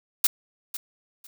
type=noise with echo; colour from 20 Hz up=blue; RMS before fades=-18 dBFS; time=0.24-0.27 s; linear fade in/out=5 ms; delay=500 ms; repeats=2; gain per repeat=-14 dB; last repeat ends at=1.27 s; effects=none